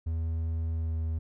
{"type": "tone with pitch glide", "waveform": "triangle", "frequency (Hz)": [81.4, 80.51], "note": ["E2", "E2"], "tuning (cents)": [-21, -40], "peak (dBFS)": -26, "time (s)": [0.06, 1.19], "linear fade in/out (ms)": 10, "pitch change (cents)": -19, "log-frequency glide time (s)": [0.75, 0.94], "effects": []}